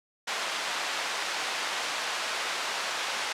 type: band-pass noise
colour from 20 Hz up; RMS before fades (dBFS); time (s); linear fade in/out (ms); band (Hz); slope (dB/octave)
pink; -32; 0.27-3.33; 10; 840 to 5500; 12
effects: low-pass 12000 Hz 12 dB/octave